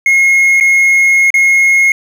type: tone with dropouts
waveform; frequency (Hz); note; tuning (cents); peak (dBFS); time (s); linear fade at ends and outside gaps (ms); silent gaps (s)
triangle; 2158; C#7; -47; -4; 0.06-1.92; 2; 0.601-0.608 / 1.304-1.341
effects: none